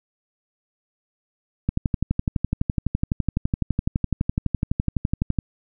click train, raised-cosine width 5 ms, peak -8 dBFS, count 45, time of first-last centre 1.69-5.387 s, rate 11.9 Hz, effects none

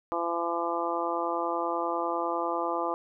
harmonic tone, 169.9 Hz, F3, 47 cents flat, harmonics 2 / 3 / 4 / 5 / 6 / 7, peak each -34 / -34 / -34 / -34 / -34 / -34 dBFS, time 0.12-2.94 s, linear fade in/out 0 ms, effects none

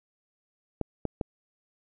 clicks, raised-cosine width 2 ms, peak -15 dBFS, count 3, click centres 0.813 / 1.053 / 1.212 s, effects none

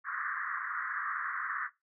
pink band-pass noise, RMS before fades -36 dBFS, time 0.04-1.7 s, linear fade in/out 50 ms, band 1100 to 1900 Hz, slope 96 dB/octave, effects noise-tail reverb RT60 0.2 s tail -18 dB re dry

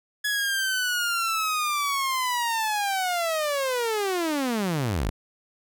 sawtooth linear sweep, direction down, 1694 to 38.46 Hz, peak -20 dBFS, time 0.24-5.1 s, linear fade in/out 10 ms, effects none

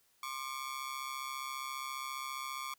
sawtooth ring-modulated tone, 1130 Hz, C#6, 33 cents sharp, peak -32 dBFS, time 0.23-2.74 s, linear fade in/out 2 ms, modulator 67.4 Hz, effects white hiss -71 dBFS RMS until 2.78 s

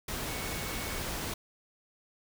sine tone in noise, 2217 Hz, C#7, in tune, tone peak -45 dBFS, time 0.28-1 s, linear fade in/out 5 ms, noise pink, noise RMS -36 dBFS, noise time 0.08-1.34 s, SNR -12 dB, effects none

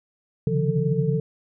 sine tone cluster, 134.8 / 144.2 / 157.4 / 174.9 / 444.6 Hz, C#3 / D3 / D#3 / F3 / A4, -48 / -31 / +20 / +3 / +18 cents, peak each -26 dBFS, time 0.47-1.2 s, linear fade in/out 2 ms, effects none

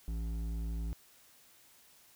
triangle tone with hard clipping, 55.6 Hz, A1, 19 cents sharp, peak -36 dBFS, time 0.08-0.93 s, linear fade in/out 0 ms, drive 14 dB, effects white hiss -62 dBFS RMS until 2.15 s

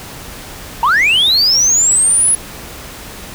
sine linear sweep, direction up, 880 to 10530 Hz, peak -6 dBFS, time 0.83-2.35 s, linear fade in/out 2 ms, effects tanh soft clip ceiling -7 dBFS + pink hiss -31 dBFS RMS until 3.34 s

